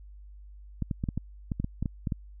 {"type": "clicks", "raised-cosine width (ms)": 5, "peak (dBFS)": -17, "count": 12, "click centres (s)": [0.823, 0.912, 1.039, 1.088, 1.176, 1.518, 1.6, 1.644, 1.826, 1.858, 2.072, 2.122], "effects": ["added 50 Hz sine -45 dBFS peak until 2.4 s"]}